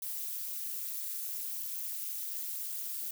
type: noise with amplitude modulation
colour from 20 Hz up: violet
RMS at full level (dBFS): -34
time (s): 0.02-3.11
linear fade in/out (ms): 5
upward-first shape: sine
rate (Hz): 224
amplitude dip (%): 95
effects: none